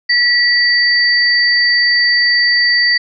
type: tone pair together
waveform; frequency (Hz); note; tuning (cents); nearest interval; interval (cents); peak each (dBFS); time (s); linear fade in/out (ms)
sine; 1942 / 4619; B6 / D8; -30 / -30; octave + minor third; 1500; -11 / -13; 0.09-2.98; 10
effects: none